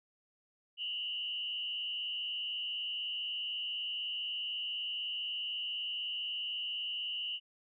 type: tone with frequency modulation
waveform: sine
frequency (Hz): 2917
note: F#7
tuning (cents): -25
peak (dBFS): -35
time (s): 0.77-7.4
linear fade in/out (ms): 50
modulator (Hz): 104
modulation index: 1.1
effects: none